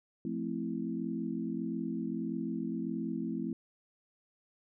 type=chord; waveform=sine; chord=F major seventh; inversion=none; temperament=equal; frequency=174.61 / 220 / 261.6 / 329.6 Hz; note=F3 / A3 / C4 / E4; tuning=0 / 0 / 0 / 0 cents; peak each=-40 / -37 / -38 / -39 dBFS; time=0.25-3.53 s; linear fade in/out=2 ms; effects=none